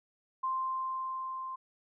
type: tone with level ramp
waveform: sine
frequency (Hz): 1046.5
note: C6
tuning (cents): 0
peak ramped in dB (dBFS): -29 to -37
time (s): 0.43-1.56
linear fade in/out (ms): 10
effects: none